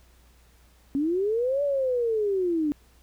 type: linear two-way sweep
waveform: sine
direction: up then down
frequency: 268.4 to 580 to 286.9 Hz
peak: -22 dBFS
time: 0.95-2.72 s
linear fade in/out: 0 ms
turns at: 1.63 s
effects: added 60 Hz sine -56 dBFS peak until 3.02 s + pink hiss -61 dBFS RMS until 3.02 s